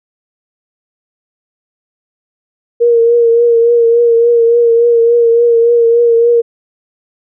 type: tone with vibrato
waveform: sine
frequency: 467.9 Hz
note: A#4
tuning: 6 cents sharp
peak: -5 dBFS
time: 2.8-6.42 s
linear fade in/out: 20 ms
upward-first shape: triangle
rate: 3.5 Hz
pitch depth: 36 cents each way
effects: none